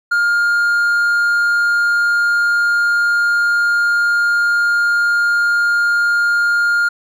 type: tone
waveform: triangle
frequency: 1411 Hz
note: F6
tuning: 17 cents sharp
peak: -10 dBFS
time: 0.11-6.89 s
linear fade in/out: 10 ms
effects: none